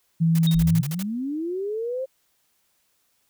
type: tone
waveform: sine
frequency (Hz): 164.2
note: E3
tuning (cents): -6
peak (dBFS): -16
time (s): 0.2-0.82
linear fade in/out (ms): 20
type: noise bursts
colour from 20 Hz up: white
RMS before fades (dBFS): -35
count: 9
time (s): 0.35-1.027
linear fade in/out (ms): 2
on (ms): 37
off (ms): 43
type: tone with exponential decay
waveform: sine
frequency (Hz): 3729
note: A#7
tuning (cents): 0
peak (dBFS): -23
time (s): 0.47-0.65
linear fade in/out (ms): 1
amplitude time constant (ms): 39
type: linear sweep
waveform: sine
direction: up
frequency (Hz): 36 to 536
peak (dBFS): -25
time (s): 0.54-2.06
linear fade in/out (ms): 20
effects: white hiss -68 dBFS RMS until 3.29 s